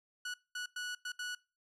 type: tone bursts at uneven times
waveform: sawtooth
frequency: 1471 Hz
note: F#6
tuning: 11 cents flat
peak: -34 dBFS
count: 5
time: 0.25-0.34 / 0.55-0.66 / 0.76-0.95 / 1.05-1.12 / 1.19-1.35 s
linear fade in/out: 5 ms
effects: noise-tail reverb RT60 0.3 s tail -22 dB re dry + low-pass 9000 Hz 12 dB/octave